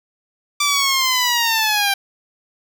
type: linear sweep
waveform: 10% pulse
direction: down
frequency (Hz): 1174.7 to 784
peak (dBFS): -7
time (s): 0.6-1.94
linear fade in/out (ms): 5
effects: none